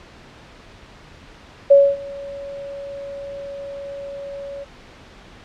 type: tone with ADSR envelope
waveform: sine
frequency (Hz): 560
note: C#5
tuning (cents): +18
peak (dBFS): -5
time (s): 1.7-4.65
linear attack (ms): 13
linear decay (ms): 250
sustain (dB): -24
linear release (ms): 24
effects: pink hiss -44 dBFS RMS until 5.44 s + low-pass 4000 Hz 12 dB/octave